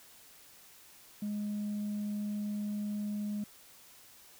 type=tone; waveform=sine; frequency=207.7 Hz; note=G#3; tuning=in tune; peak=-31 dBFS; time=1.22-3.44 s; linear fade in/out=5 ms; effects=tanh soft clip ceiling -31 dBFS + white hiss -57 dBFS RMS until 4.39 s